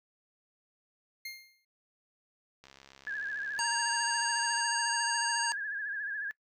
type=tone with exponential decay; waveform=25% pulse; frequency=2121 Hz; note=C7; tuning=23 cents sharp; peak=-33 dBFS; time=1.25-1.65 s; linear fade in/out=5 ms; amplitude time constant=85 ms
type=click train; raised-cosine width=0.2 ms; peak=-35 dBFS; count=135; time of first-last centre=2.64-4.608 s; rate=68.1 Hz
type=tone with vibrato; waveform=sine; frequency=1664 Hz; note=G#6; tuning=3 cents sharp; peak=-33 dBFS; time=3.07-6.31 s; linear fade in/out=0 ms; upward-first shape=sine; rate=14 Hz; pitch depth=74 cents each way
type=harmonic tone; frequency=932.3 Hz; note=A#5; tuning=in tune; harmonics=1 / 3 / 5 / 7 / 9; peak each=-33 / -39 / -35 / -37 / -38 dBFS; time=3.59-5.52 s; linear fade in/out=0 ms
effects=noise-tail reverb RT60 0.1 s tail -22 dB re dry